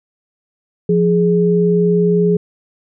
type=tone pair together; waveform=sine; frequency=174.61 / 417.6 Hz; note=F3 / G#4; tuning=0 / +10 cents; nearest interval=octave + minor third; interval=1510 cents; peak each=-13 dBFS; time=0.89-2.37 s; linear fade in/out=5 ms; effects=none